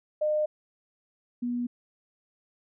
sine tone pair in turn, 608 / 242.7 Hz, D#5 / B3, -40 / -30 cents, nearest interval octave + major third, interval 1590 cents, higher first, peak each -23 / -27 dBFS, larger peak first, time 0.21-0.46 / 1.42-1.67 s, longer neither, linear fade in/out 10 ms, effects none

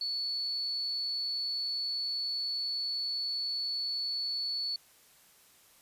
sine tone, 4435 Hz, C#8, in tune, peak -31 dBFS, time 0.01-4.76 s, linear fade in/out 2 ms, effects white hiss -61 dBFS RMS until 5.81 s + resampled to 32000 Hz

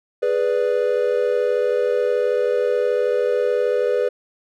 triangle chord, G# diminished, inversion none, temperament equal, 415.3 / 493.9 / 587.3 Hz, G#4 / B4 / D5, 0 / 0 / 0 cents, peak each -20 / -17 / -23 dBFS, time 0.22-4.09 s, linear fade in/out 10 ms, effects none

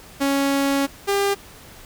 sawtooth tone pair in turn, 277.2 / 399.4 Hz, C#4 / G4, 0 / +32 cents, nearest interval tritone, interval 632 cents, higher second, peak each -14 dBFS, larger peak neither, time 0.2-0.87 / 1.07-1.35 s, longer first, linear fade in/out 20 ms, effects pink hiss -44 dBFS RMS until 1.85 s

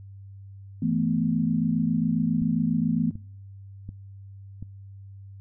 sine chord, E suspended fourth, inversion none, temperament just, 164.81 / 219.8 / 247.2 Hz, E3 / A3 / B3, 0 / -2 / +2 cents, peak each -26 dBFS, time 0.82-3.11 s, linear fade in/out 5 ms
click train, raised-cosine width 5 ms, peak -25 dBFS, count 4, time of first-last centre 2.42-4.626 s, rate 1.36 Hz
effects noise-tail reverb RT60 0.6 s tail -24 dB re dry + added 98 Hz sine -41 dBFS peak until 5.4 s

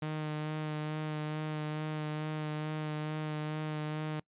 sawtooth tone with vibrato, 153.4 Hz, D#3, 24 cents flat, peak -30 dBFS, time 0.02-4.2 s, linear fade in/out 5 ms, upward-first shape sine, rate 2.3 Hz, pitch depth 16 cents each way, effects noise-tail reverb RT60 0.1 s tail -24 dB re dry + resampled to 8000 Hz

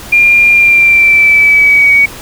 sine tone with pitch glide, 2400 to 2252 Hz, D7 to C#7, +37 to +27 cents, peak -3 dBFS, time 0.12-2.06 s, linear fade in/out 10 ms, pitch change -110 cents, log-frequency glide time 0.52-1.94 s, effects pink hiss -28 dBFS RMS until 2.21 s

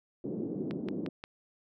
pink band-pass noise, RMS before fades -36 dBFS, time 0.24-1.09 s, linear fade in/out 2 ms, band 190 to 380 Hz, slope 24 dB/octave
click train, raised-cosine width 0.3 ms, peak -25 dBFS, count 4, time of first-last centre 0.71-1.239 s, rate 5.67 Hz
effects none

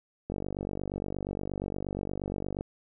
click train, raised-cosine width 2 ms, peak -20 dBFS, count 113, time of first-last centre 0.3-2.609 s, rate 48.5 Hz, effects none

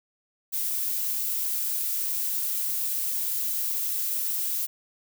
violet noise, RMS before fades -28 dBFS, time 0.52-4.67 s, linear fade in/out 20 ms, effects none

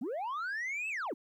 sine linear two-way sweep, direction up then down, 204.7 to 2673 to 204.7 Hz, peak -31 dBFS, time 0.01-1.14 s, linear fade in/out 10 ms, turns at 0.89 s, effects tanh soft clip ceiling -33 dBFS + 12-bit

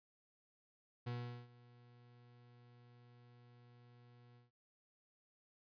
40% pulse tone with ADSR envelope, 121.1 Hz, B2, 34 cents flat, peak -39 dBFS, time 1.06-4.51 s, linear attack 13 ms, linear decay 400 ms, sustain -22 dB, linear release 150 ms, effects noise-tail reverb RT60 0.5 s tail -25 dB re dry + resampled to 11025 Hz

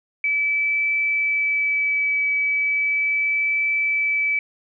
sine tone with vibrato, 2300 Hz, D7, 37 cents flat, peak -18 dBFS, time 0.24-4.39 s, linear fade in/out 2 ms, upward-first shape triangle, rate 0.36 Hz, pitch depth 10 cents each way, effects none

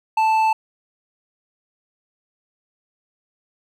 sine tone with hard clipping, 880 Hz, A5, in tune, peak -16 dBFS, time 0.17-0.53 s, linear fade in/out 5 ms, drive 6 dB, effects none

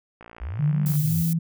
click train, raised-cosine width 0.5 ms, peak -28 dBFS, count 44, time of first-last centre 0.21-0.954 s, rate 57.8 Hz
sine linear two-way sweep, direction up then down, 49.78 to 200 to 75.7 Hz, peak -28 dBFS, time 0.4-1.23 s, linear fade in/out 20 ms, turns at 0.81 s
sine tone with pitch glide, 148.8 to 165.1 Hz, D3 to E3, +23 to +3 cents, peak -20 dBFS, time 0.59-1.39 s, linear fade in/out 10 ms, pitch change +180 cents, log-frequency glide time 0.98-1.18 s
violet noise, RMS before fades -32 dBFS, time 0.86-1.33 s, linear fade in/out 0 ms
effects none

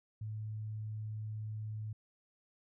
sine tone, 107.9 Hz, A2, 33 cents flat, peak -38 dBFS, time 0.21-1.93 s, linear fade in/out 5 ms, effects none

